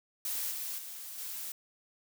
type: noise with level steps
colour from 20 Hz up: blue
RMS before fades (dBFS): -35 / -38 / -44 / -40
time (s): 0.25-1.52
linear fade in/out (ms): 2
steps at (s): 0.51 / 0.78 / 1.18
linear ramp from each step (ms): 5
effects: none